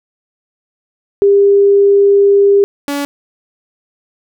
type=tone pair in turn; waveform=sine / sawtooth; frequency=400.5 / 284.6 Hz; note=G4 / C#4; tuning=+37 / +46 cents; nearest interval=tritone; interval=591 cents; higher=first; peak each=-5 / -12 dBFS; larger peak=first; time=1.22-2.64 / 2.88-3.05 s; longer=first; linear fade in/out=0 ms; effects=none